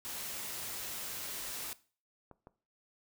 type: noise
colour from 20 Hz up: white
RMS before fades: -41 dBFS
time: 0.05-1.73 s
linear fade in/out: 0 ms
type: clicks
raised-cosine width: 1 ms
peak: -37 dBFS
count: 3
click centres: 1.486 / 2.313 / 2.471 s
effects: noise-tail reverb RT60 0.4 s tail -18 dB re dry